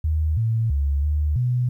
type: tone with pitch steps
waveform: sine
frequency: 78 / 112.9 / 70.5 / 74.8 / 123.8 Hz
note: D#2 / A2 / C#2 / D2 / B2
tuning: +5 / +45 / +30 / +32 / +5 cents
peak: -18 dBFS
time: 0.04-1.69 s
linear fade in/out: 5 ms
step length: 330 ms
effects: 10-bit